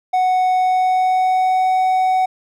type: tone with pitch glide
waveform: triangle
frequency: 740 to 747.7 Hz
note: F#5 to F#5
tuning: 0 to +18 cents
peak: -11 dBFS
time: 0.13-2.26 s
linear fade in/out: 10 ms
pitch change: +18 cents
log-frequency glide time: 0.54-1.74 s
effects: none